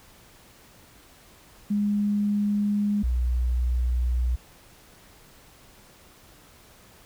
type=tone pair in turn; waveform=sine; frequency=205.8 / 61.26 Hz; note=G#3 / B1; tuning=-16 / -13 cents; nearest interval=octave + major sixth; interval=2097 cents; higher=first; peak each=-21 dBFS; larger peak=neither; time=1.7-3.03 / 3.03-4.36 s; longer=neither; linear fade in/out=10 ms; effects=pink hiss -53 dBFS RMS until 7.05 s